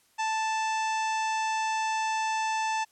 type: harmonic tone with a mistuned harmonic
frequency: 880 Hz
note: A5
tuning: in tune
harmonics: 1 / 2 / 3 / 4 / 5 / 6 / 7 / 8 / 9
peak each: -27 / -36 / -36 / -44 / -47 / -45 / -42 / -50 / -48 dBFS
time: 0.18-2.85 s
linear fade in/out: 20 ms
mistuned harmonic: 5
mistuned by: +19 cents
effects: white hiss -65 dBFS RMS until 2.91 s + low-pass 12000 Hz 12 dB/octave